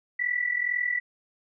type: tone with amplitude modulation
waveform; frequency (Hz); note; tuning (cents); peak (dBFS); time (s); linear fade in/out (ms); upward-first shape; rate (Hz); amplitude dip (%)
sine; 1962; B6; -12; -21; 0.19-1; 10; sine; 42.1; 75
effects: none